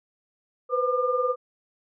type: tone cluster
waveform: sine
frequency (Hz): 492.4 / 512 / 1203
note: B4 / C5 / D6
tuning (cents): -5 / -38 / +41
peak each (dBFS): -26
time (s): 0.69-1.36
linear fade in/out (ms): 50
effects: none